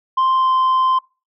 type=tone with pitch glide; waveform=sine; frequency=1046.5 to 1039.3 Hz; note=C6 to C6; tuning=0 to -12 cents; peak=-10 dBFS; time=0.17-0.99 s; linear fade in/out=10 ms; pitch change=-12 cents; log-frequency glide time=0.34-0.52 s; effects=noise-tail reverb RT60 0.3 s tail -25 dB re dry + tanh soft clip ceiling -12 dBFS